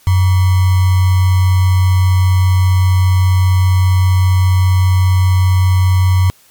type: tone with sample-and-hold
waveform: sine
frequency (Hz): 92.5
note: F#2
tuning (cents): 0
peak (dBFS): -7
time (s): 0.07-6.3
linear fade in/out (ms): 0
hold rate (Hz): 1050
effects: white hiss -48 dBFS RMS until 6.5 s + MP3 96 kbps